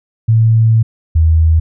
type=tone pair in turn; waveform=sine; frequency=112.4 / 80.36 Hz; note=A2 / E2; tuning=+37 / -44 cents; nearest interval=tritone; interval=581 cents; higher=first; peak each=-6 dBFS; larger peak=neither; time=0.28-0.83 / 1.15-1.6 s; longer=first; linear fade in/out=10 ms; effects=none